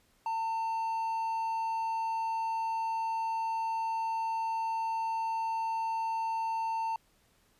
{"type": "tone", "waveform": "triangle", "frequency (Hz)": 900, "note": "A5", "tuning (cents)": 39, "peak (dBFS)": -28, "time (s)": [0.26, 6.96], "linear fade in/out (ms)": 2, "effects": ["pink hiss -68 dBFS RMS until 7.59 s", "resampled to 32000 Hz"]}